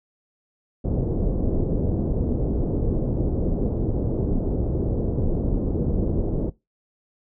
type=low-pass noise; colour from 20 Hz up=pink; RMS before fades=-23 dBFS; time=0.84-6.5 s; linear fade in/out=10 ms; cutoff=480 Hz; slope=24 dB/octave; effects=noise-tail reverb RT60 0.2 s tail -20 dB re dry